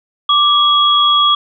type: tone pair together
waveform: sine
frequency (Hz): 1174.7 / 3323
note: D6 / G#7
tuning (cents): 0 / 0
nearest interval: octave + tritone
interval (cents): 1800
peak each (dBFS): -11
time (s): 0.29-1.35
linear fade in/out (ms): 5
effects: none